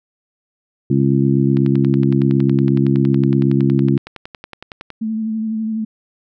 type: harmonic tone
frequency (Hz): 68.1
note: C#2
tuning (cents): -30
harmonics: 2 / 3 / 4 / 5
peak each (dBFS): -15 / -17 / -18 / -19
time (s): 0.9-3.98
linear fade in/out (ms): 5
type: click train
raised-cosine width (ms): 0.3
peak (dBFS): -16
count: 37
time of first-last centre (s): 1.57-4.903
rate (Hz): 10.8
type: tone with vibrato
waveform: sine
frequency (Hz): 220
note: A3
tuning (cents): 0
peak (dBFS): -18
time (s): 5.01-5.85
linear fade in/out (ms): 10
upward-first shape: sine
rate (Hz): 12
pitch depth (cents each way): 28
effects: none